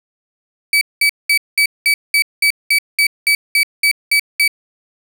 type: tone bursts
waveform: 35% pulse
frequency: 2290 Hz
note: D7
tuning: 44 cents flat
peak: -8 dBFS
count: 14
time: 0.73-4.478 s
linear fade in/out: 2 ms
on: 82 ms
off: 200 ms
effects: none